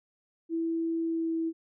sine tone with pitch glide, 329.6 to 326.9 Hz, E4 to E4, 0 to -14 cents, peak -27 dBFS, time 0.49-1.53 s, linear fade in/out 50 ms, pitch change -14 cents, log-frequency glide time 1.02-1.36 s, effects none

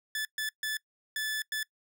sawtooth tone bursts at uneven times, 1737 Hz, A6, 23 cents flat, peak -27 dBFS, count 5, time 0.15-0.25 / 0.38-0.49 / 0.63-0.77 / 1.16-1.42 / 1.52-1.63 s, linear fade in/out 2 ms, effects noise-tail reverb RT60 0.1 s tail -22 dB re dry

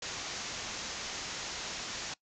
white low-pass noise, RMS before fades -40 dBFS, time 0.02-2.14 s, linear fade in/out 5 ms, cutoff 7100 Hz, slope 96 dB/octave, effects noise-tail reverb RT60 0.1 s tail -21 dB re dry

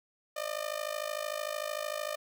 sawtooth tone with amplitude modulation, 604 Hz, D5, 48 cents sharp, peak -26 dBFS, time 0.36-2.16 s, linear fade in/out 10 ms, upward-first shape sine, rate 53.3 Hz, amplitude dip 90%, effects none

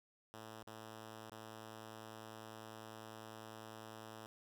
5% pulse tone with dropouts, 110 Hz, A2, in tune, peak -39 dBFS, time 0.34-4.26 s, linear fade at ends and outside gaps 0 ms, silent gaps 0.629-0.672 / 1.297-1.318 s, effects none

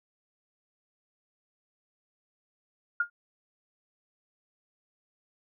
sine tone with exponential decay, 1418 Hz, F6, 26 cents sharp, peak -20 dBFS, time 3-3.1 s, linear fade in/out 5 ms, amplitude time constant 20 ms, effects none

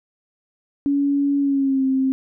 sine tone with pitch glide, 282.2 to 264.8 Hz, C#4 to C4, +31 to +21 cents, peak -16 dBFS, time 0.86-2.12 s, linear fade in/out 0 ms, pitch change -110 cents, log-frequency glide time 1.39-1.85 s, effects none

